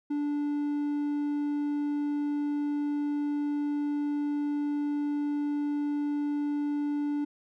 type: tone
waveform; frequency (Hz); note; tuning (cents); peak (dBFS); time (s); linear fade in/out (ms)
triangle; 291.7; D4; -12; -25; 0.1-7.25; 10
effects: none